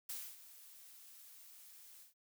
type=noise with ADSR envelope; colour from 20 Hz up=blue; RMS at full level=-43 dBFS; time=0.09-2.14 s; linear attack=6 ms; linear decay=260 ms; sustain=-15 dB; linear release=130 ms; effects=none